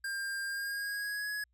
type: tone with pitch glide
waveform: square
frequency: 1599 to 1679.5 Hz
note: G6 to G#6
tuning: +34 to +19 cents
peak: -35 dBFS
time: 0.04-1.44 s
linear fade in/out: 5 ms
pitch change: +85 cents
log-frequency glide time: 0.46-1.3 s
effects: added 60 Hz sine -70 dBFS peak until 1.53 s